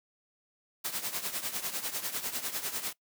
white noise with tremolo, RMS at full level -32 dBFS, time 0.84-2.93 s, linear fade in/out 10 ms, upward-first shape triangle, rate 10 Hz, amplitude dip 80%, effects noise-tail reverb RT60 0.1 s tail -20 dB re dry + high-pass 150 Hz 12 dB/octave

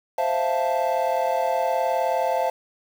triangle chord, F major seventh, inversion second, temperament equal, 523.3 / 659.3 / 698.5 / 880 Hz, C5 / E5 / F5 / A5, 0 / 0 / 0 / 0 cents, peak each -24 dBFS, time 0.18-2.5 s, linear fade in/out 5 ms, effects 7-bit

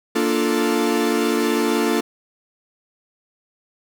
45% pulse chord, Bb major seventh, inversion none, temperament equal, 233.1 / 293.7 / 349.2 / 440 Hz, Bb3 / D4 / F4 / A4, 0 / 0 / 0 / 0 cents, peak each -23 dBFS, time 0.15-2.01 s, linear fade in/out 10 ms, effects none

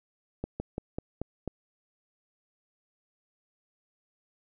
slowing click train, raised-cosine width 2 ms, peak -19 dBFS, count 6, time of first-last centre 0.44-1.477 s, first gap 160 ms, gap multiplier 1.13, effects none

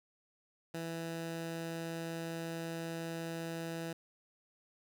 15% pulse tone, 165.4 Hz, E3, 6 cents sharp, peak -32 dBFS, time 0.74-3.93 s, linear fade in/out 5 ms, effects none

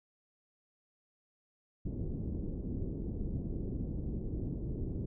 pink low-pass noise, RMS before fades -37 dBFS, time 1.85-5.06 s, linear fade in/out 10 ms, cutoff 360 Hz, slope 24 dB/octave, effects none

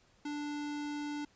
square tone, 293.7 Hz, D4, in tune, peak -37 dBFS, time 0.25-1.25 s, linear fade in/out 5 ms, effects pink hiss -67 dBFS RMS until 1.35 s + resampled to 16000 Hz

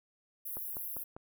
pink high-pass noise, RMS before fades -40 dBFS, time 0.45-1.04 s, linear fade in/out 10 ms, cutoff 11000 Hz, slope 96 dB/octave
click train, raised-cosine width 1 ms, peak -31 dBFS, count 4, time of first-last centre 0.57-1.165 s, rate 5.04 Hz
effects none

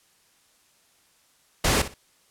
pink noise with echo, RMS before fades -21 dBFS, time 1.64-1.82 s, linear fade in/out 5 ms, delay 61 ms, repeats 2, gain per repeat -13 dB, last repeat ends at 1.942 s, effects white hiss -62 dBFS RMS until 2.3 s + low-pass 11000 Hz 12 dB/octave

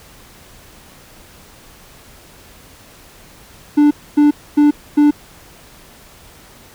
triangle tone bursts, 294.3 Hz, D4, 4 cents sharp, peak -5 dBFS, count 4, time 3.77-5.11 s, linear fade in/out 10 ms, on 140 ms, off 260 ms, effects pink hiss -43 dBFS RMS until 6.74 s

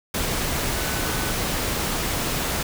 sine tone in noise, 1500 Hz, F#6, 23 cents sharp, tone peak -35 dBFS, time 0.76-1.32 s, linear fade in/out 5 ms, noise pink, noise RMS -25 dBFS, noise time 0.14-2.63 s, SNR -13 dB, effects none

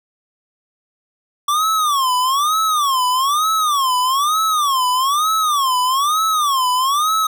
square tone with vibrato, 1139 Hz, C#6, 47 cents sharp, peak -15 dBFS, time 1.48-7.27 s, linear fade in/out 5 ms, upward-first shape sine, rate 1.1 Hz, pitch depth 230 cents each way, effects none

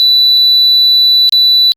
sine tone with dropouts, 3970 Hz, B7, 8 cents sharp, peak -3 dBFS, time 0-1.72 s, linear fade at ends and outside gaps 0 ms, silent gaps 1.293-1.324 s, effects tanh soft clip ceiling -2 dBFS + Opus 32 kbps

